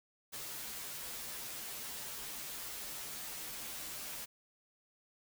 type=noise with comb filter; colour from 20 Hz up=white; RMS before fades=-44 dBFS; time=0.32-4.26 s; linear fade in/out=20 ms; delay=11 ms; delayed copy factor=-0.9; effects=none